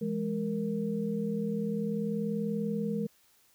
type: tone cluster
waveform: sine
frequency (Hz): 169.7 / 210 / 464.3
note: F3 / G#3 / A#4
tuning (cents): -49 / +19 / -7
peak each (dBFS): -36 / -31 / -35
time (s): 0.01-3.07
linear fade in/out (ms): 10
effects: white hiss -65 dBFS RMS until 3.54 s